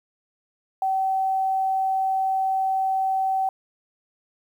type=tone; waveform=sine; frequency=766 Hz; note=G5; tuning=40 cents flat; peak=-20 dBFS; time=0.82-3.49 s; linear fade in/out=2 ms; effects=9-bit